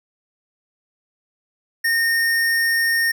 square tone, 1837 Hz, A#6, 26 cents flat, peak -17 dBFS, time 1.84-3.12 s, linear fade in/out 10 ms, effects none

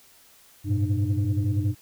sine tone cluster, 97.4 / 108 / 122.8 / 302.2 Hz, G2 / A2 / B2 / D4, -11 / -32 / -9 / +50 cents, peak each -23 / -25 / -30 / -29 dBFS, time 0.64-1.75 s, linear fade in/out 50 ms, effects tanh soft clip ceiling -15 dBFS + white hiss -55 dBFS RMS until 1.81 s

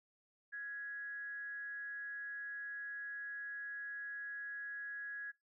sine tone with amplitude modulation, 1668 Hz, G#6, 7 cents sharp, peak -40 dBFS, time 0.52-5.32 s, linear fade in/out 20 ms, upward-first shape sine, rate 264 Hz, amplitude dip 35%, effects noise-tail reverb RT60 0.2 s tail -23 dB re dry

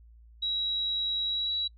sine tone with pitch glide, 3870 to 3901 Hz, B7 to B7, -36 to -22 cents, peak -27 dBFS, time 0.42-1.68 s, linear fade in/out 10 ms, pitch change +14 cents, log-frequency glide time 1.25-1.55 s, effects noise-tail reverb RT60 0.1 s tail -24 dB re dry + added 57 Hz sine -51 dBFS peak until 1.77 s

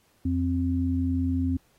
sine tone pair together, 87.31 / 261.9 Hz, F2 / C4, 0 / +2 cents, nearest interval octave + perfect fifth, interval 1902 cents, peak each -26 / -25 dBFS, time 0.25-1.57 s, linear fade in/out 5 ms, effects pink hiss -65 dBFS RMS until 1.78 s + AAC 48 kbps

